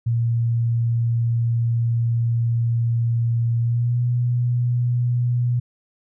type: tone with pitch glide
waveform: sine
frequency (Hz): 116.8 to 121.76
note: A#2 to B2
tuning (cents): +4 to -24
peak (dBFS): -17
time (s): 0.06-5.6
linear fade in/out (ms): 10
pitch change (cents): +72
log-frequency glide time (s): 3.6-4.01
effects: none